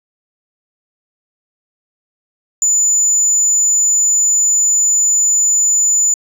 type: tone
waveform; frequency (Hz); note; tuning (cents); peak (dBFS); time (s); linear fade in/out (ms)
sine; 7000; A8; -10; -7; 2.62-6.14; 2
effects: tanh soft clip ceiling -9 dBFS